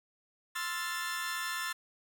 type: chord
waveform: sawtooth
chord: F major seventh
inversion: second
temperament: equal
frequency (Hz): 1046.5 / 1318.5 / 1396.9 / 1760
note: C6 / E6 / F6 / A6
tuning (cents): 0 / 0 / 0 / 0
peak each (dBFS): -37 / -38 / -39 / -33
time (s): 0.55-1.73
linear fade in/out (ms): 10
effects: none